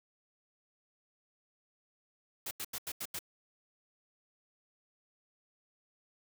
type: noise bursts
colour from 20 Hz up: white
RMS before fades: -39 dBFS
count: 6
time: 2.46-3.191 s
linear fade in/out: 5 ms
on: 51 ms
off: 85 ms
effects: none